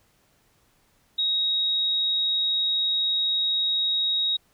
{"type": "tone", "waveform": "sine", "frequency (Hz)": 3784, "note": "A#7", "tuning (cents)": 25, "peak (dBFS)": -21, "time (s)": [1.18, 4.37], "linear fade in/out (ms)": 10, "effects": ["pink hiss -64 dBFS RMS until 4.53 s"]}